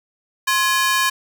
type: ring-modulated tone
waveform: sawtooth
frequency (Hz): 1370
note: F6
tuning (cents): -34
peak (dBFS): -9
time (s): 0.47-1.1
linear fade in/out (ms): 10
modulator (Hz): 313
effects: none